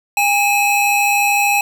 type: tone pair together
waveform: square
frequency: 812.6 / 2571 Hz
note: G#5 / E7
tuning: -38 / -44 cents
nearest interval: octave + minor sixth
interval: 1994 cents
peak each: -16 dBFS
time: 0.17-1.61 s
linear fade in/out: 2 ms
effects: none